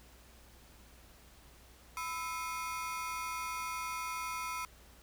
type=ring-modulated tone; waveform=30% pulse; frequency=1158 Hz; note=D6; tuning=25 cents flat; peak=-31 dBFS; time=1.97-4.65 s; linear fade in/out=0 ms; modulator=156 Hz; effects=added 60 Hz sine -59 dBFS peak until 5.02 s + pink hiss -60 dBFS RMS until 5.02 s